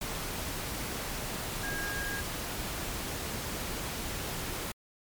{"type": "tone in noise", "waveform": "sine", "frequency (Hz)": 1629, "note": "G#6", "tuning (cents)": -34, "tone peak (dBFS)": -35, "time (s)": [1.63, 2.21], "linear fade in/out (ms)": 5, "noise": "pink", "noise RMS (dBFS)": -36, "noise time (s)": [0.01, 4.72], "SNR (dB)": -2, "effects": ["MP3 96 kbps"]}